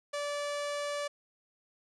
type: tone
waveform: sawtooth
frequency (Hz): 580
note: D5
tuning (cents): -22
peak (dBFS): -29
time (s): 0.13-1.08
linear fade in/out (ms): 10
effects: resampled to 22050 Hz